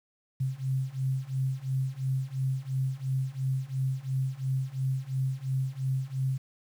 sine beating tone pair, 130.81 / 133.71 Hz, C3 / C3, 0 / +38 cents, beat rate 2.9 Hz, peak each -31 / -30 dBFS, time 0.4-6.38 s, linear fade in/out 10 ms, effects 9-bit

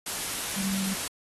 sine tone in noise, 193.3 Hz, G3, 24 cents flat, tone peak -28 dBFS, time 0.56-0.94 s, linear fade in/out 5 ms, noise white, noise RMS -32 dBFS, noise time 0.06-1.08 s, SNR +1 dB, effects AAC 32 kbps

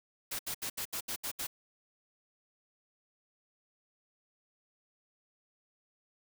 white noise bursts, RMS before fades -37 dBFS, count 8, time 0.31-1.47 s, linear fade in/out 10 ms, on 82 ms, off 72 ms, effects none

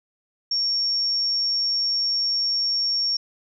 sine tone, 5510 Hz, F8, 24 cents flat, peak -20 dBFS, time 0.51-3.17 s, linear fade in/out 5 ms, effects none

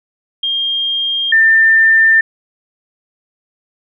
sine tone pair in turn, 3215 / 1792.9 Hz, G7 / A6, +43 / +32 cents, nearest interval minor seventh, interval 1011 cents, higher first, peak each -14 / -6 dBFS, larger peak second, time 0.43-1.32 / 1.32-2.21 s, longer neither, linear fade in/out 5 ms, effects none

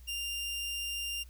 sawtooth tone, 2794 Hz, F7, in tune, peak -31 dBFS, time 0.07-1.24 s, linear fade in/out 20 ms, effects added 60 Hz sine -49 dBFS peak until 1.29 s + white hiss -64 dBFS RMS until 1.29 s

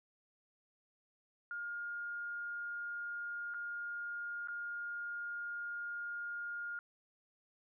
sine tone with dropouts, 1417 Hz, F6, 25 cents sharp, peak -39 dBFS, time 1.51-6.79 s, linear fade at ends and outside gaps 1 ms, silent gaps 3.539-3.544 / 4.474-4.484 s, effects none

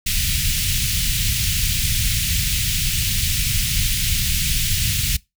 pink band-stop noise, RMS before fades -20 dBFS, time 0.06-5.17 s, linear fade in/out 10 ms, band 150 to 2400 Hz, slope 24 dB/octave, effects noise-tail reverb RT60 0.2 s tail -22 dB re dry

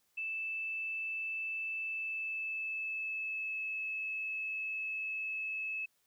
sine tone with pitch glide, 2637 to 2598 Hz, E7 to E7, 0 to -26 cents, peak -35 dBFS, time 0.17-5.86 s, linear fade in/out 10 ms, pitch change -26 cents, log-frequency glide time 1.82-3.68 s, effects white hiss -75 dBFS RMS until 6.06 s

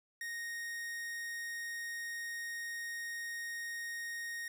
45% pulse tone, 1862 Hz, A#6, 2 cents flat, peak -39 dBFS, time 0.21-4.48 s, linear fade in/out 2 ms, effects none

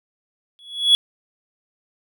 triangle tone with exponential growth, 3375 Hz, G#7, 27 cents sharp, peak -6 dBFS, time 0.59-0.95 s, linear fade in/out 0 ms, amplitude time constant 77 ms, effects none

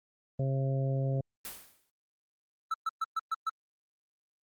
harmonic tone, 134.7 Hz, C#3, 49 cents flat, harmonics 1 / 2 / 3 / 4 / 5, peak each -28 / -42 / -41 / -38 / -43 dBFS, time 0.39-1.21 s, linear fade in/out 5 ms
white noise with exponential decay, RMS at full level -38 dBFS, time 1.45-1.9 s, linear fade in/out 1 ms, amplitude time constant 96 ms
triangle tone bursts, 1318.5 Hz, E6, in tune, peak -26 dBFS, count 6, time 2.71-3.496 s, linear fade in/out 5 ms, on 31 ms, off 120 ms
effects Opus 24 kbps

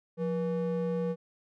triangle ring-modulated tone, 329.6 Hz, E4, in tune, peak -23 dBFS, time 0.17-1.16 s, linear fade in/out 50 ms, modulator 153 Hz, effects none

